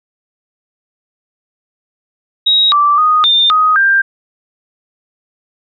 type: tone with pitch steps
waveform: sine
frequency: 3801 / 1168 / 1241 / 3606 / 1253 / 1587 Hz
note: A#7 / D6 / D#6 / A7 / D#6 / G6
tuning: +33 / -10 / -5 / +42 / +12 / +21 cents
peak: -7 dBFS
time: 2.46-4.02 s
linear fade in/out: 10 ms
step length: 260 ms
effects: none